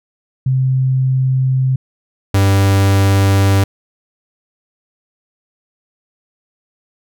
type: tone pair in turn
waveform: sine / 45% pulse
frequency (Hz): 130.81 / 98.09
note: C3 / G2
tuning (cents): 0 / +2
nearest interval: perfect fourth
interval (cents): 498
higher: first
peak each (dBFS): -11 / -9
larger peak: second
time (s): 0.46-1.76 / 2.34-3.64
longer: neither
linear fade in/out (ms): 5
effects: none